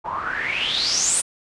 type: noise with low-pass filter sweep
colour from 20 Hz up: white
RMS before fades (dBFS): -23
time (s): 0.04-1.22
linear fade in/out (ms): 20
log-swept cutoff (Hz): 880 to 9500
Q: 9.1
effects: resampled to 24000 Hz